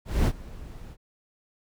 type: noise with ADSR envelope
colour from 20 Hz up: brown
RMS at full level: -19 dBFS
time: 0.05-0.97 s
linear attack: 210 ms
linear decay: 61 ms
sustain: -22 dB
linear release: 55 ms
effects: none